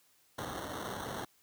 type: noise with sample-and-hold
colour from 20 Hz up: violet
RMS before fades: -40 dBFS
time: 0.38-1.25 s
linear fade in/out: 5 ms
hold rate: 2450 Hz
effects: white hiss -68 dBFS RMS until 1.42 s + high-pass 60 Hz 12 dB/octave